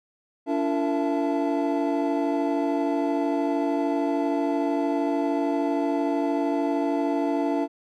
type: tone cluster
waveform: triangle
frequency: 286.6 / 339.7 / 456.8 / 672 / 877 Hz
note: D4 / F4 / A#4 / E5 / A5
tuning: -42 / -48 / -35 / +33 / -6 cents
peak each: -23 / -27 / -30 / -27 / -31 dBFS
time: 0.46-7.68 s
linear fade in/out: 50 ms
effects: none